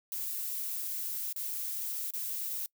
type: noise with dropouts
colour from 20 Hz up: violet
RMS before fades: -36 dBFS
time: 0.12-2.66 s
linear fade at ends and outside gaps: 1 ms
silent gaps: 1.327-1.361 / 2.107-2.136 s
effects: noise-tail reverb RT60 0.1 s tail -24 dB re dry